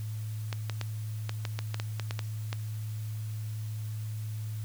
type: clicks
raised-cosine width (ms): 0.2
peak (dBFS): -17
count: 12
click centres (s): 0.528 / 0.697 / 0.813 / 1.294 / 1.452 / 1.59 / 1.744 / 1.799 / 1.997 / 2.109 / 2.192 / 2.529
effects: added 108 Hz sine -33 dBFS peak until 4.64 s + white hiss -53 dBFS RMS until 4.64 s